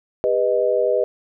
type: chord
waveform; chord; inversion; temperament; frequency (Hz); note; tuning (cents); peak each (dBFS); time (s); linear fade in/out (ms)
sine; G augmented; none; equal with one note detuned; 401.9 / 493.9 / 622.3; G4 / B4 / D#5; +43 / 0 / 0; -22 / -19 / -20; 0.24-1.04; 0
effects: none